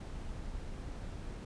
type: noise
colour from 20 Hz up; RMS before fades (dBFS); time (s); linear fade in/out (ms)
brown; -42; 0-1.45; 5
effects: resampled to 22050 Hz